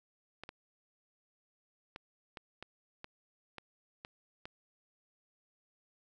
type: clicks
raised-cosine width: 0.3 ms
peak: -28 dBFS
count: 9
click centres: 0.436 / 0.491 / 1.961 / 2.372 / 2.626 / 3.044 / 3.583 / 4.049 / 4.455 s
effects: none